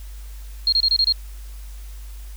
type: tone bursts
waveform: sine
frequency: 4236 Hz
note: C8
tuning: 21 cents sharp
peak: -14 dBFS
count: 6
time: 0.67-1.124 s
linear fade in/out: 2 ms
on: 54 ms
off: 26 ms
effects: added 50 Hz sine -33 dBFS peak until 2.36 s + white hiss -49 dBFS RMS until 2.36 s